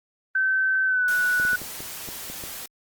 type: tone with pitch glide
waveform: sine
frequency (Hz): 1539 to 1477.2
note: G6 to F#6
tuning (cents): -32 to -3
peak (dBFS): -19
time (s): 0.35-1.56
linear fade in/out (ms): 5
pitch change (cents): -71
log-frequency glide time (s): 0.85-1.09
type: noise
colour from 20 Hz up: white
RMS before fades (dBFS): -36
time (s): 1.08-2.66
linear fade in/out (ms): 2
type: clicks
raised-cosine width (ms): 2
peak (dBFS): -25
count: 8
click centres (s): 1.399 / 1.451 / 1.532 / 1.617 / 1.805 / 2.088 / 2.3 / 2.438
effects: Opus 32 kbps